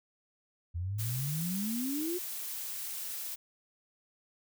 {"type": "exponential sweep", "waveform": "sine", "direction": "up", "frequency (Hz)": [82.41, 368.3], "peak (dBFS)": -32, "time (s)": [0.74, 2.19], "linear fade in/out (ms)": 20}
{"type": "noise", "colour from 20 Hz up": "blue", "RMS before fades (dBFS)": -39, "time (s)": [0.98, 3.36], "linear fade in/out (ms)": 20}
{"effects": []}